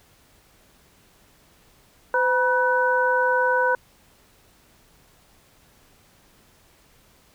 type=tone cluster; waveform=sine; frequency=509 / 967 / 1499 Hz; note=C5 / B5 / F#6; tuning=-48 / -37 / +22 cents; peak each=-22 dBFS; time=2.14-3.75 s; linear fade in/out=2 ms; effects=pink hiss -57 dBFS RMS until 7.34 s

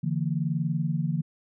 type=tone cluster; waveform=sine; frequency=146.2 / 166.8 / 228 Hz; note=D3 / E3 / A#3; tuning=-7 / +21 / -38 cents; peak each=-28 / -27 / -34 dBFS; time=0.03-1.22 s; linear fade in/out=10 ms; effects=none

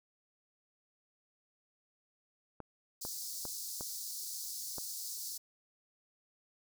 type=clicks; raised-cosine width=1 ms; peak=-29 dBFS; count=5; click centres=2.603 / 3.051 / 3.453 / 3.809 / 4.783 s
type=high-pass noise; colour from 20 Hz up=pink; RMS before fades=-42 dBFS; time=3.01-5.38 s; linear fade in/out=10 ms; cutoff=4500 Hz; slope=48 dB/octave
effects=none

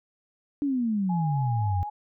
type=exponential sweep; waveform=sine; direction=down; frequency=293.7 to 87.4 Hz; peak=-23 dBFS; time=0.62-1.83 s; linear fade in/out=0 ms
type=tone with vibrato; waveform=sine; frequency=830.6 Hz; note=G#5; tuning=in tune; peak=-31 dBFS; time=1.09-1.9 s; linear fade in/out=10 ms; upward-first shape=sine; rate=3.9 Hz; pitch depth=30 cents each way
effects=none

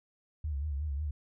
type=tone with vibrato; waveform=sine; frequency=72.8 Hz; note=D2; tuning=15 cents flat; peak=-31 dBFS; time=0.44-1.11 s; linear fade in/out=5 ms; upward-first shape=sine; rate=5.5 Hz; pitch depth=110 cents each way; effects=none

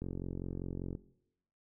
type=click train; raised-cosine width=3 ms; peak=-26 dBFS; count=43; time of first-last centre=0.02-0.951 s; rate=45.1 Hz; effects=noise-tail reverb RT60 0.8 s tail -19 dB re dry

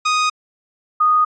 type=tone pair in turn; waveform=sawtooth / sine; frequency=1244.5 / 1237.3 Hz; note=D#6 / D#6; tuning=0 / -10 cents; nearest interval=unison; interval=10 cents; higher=first; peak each=-11 dBFS; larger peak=neither; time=0.05-0.3 / 1-1.25 s; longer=neither; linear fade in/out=10 ms; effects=resampled to 16000 Hz

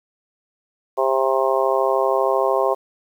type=harmonic tone; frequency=133 Hz; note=C3; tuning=29 cents sharp; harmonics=3 / 4 / 5 / 6 / 7 / 8; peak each=-22 / -21 / -22 / -26 / -26 / -24 dBFS; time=0.97-2.75 s; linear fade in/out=20 ms; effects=8-bit

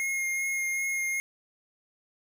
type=tone with vibrato; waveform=square; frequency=2143 Hz; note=C7; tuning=41 cents sharp; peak=-28 dBFS; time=0-1.2 s; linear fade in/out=0 ms; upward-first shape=sine; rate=2.6 Hz; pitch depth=13 cents each way; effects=none

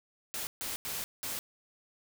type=noise bursts at uneven times; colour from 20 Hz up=white; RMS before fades=-37 dBFS; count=4; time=0.34-0.47 / 0.61-0.76 / 0.85-1.04 / 1.23-1.39 s; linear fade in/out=0 ms; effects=none

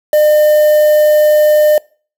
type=tone with quantisation; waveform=triangle; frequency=604 Hz; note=D5; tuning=48 cents sharp; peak=-4 dBFS; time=0.13-1.78 s; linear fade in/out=2 ms; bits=4; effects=noise-tail reverb RT60 0.4 s tail -24 dB re dry

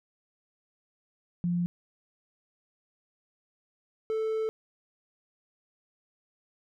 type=tone pair in turn; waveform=sine / triangle; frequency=174.61 / 440 Hz; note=F3 / A4; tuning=0 / 0 cents; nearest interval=octave + major third; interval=1600 cents; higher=second; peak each=-25 dBFS; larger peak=neither; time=1.44-1.66 / 4.1-4.49 s; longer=second; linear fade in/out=0 ms; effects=none

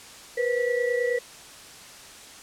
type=tone cluster; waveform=sine; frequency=481.6 / 511 / 1948 Hz; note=B4 / C5 / B6; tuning=-44 / -41 / -24 cents; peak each=-24 / -28 / -30 dBFS; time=0.37-1.19 s; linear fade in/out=10 ms; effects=white hiss -45 dBFS RMS until 2.42 s + low-pass 9000 Hz 12 dB/octave

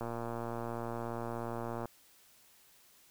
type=click train; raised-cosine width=1 ms; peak=-25 dBFS; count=217; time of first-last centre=0.01-1.856 s; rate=117 Hz; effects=white hiss -63 dBFS RMS until 3.1 s

